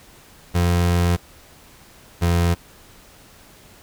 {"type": "tone pair in turn", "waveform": "30% pulse", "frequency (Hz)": [87.31, 86.01], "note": ["F2", "F2"], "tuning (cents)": [0, -26], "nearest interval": "unison", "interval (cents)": 26, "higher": "first", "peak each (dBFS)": -13, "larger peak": "neither", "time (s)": [[0.54, 1.17], [2.21, 2.55]], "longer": "first", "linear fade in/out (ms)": 20, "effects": ["pink hiss -48 dBFS RMS until 3.82 s"]}